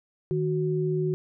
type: tone pair together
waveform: sine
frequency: 155.57 / 370 Hz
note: D#3 / F#4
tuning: 0 / 0 cents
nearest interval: octave + minor third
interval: 1500 cents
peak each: -26 dBFS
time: 0.31-1.14 s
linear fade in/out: 0 ms
effects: none